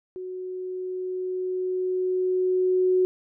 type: tone with level ramp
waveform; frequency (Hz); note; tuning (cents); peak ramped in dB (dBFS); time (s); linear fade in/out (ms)
sine; 368.9; F#4; -5; -32 to -17; 0.16-3.05; 0
effects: none